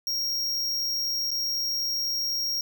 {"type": "tone with dropouts", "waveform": "square", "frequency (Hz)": 5588, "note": "F8", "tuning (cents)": 0, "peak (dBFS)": -26, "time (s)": [0.07, 2.61], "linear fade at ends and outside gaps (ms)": 1, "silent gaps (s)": [1.307, 1.314], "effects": []}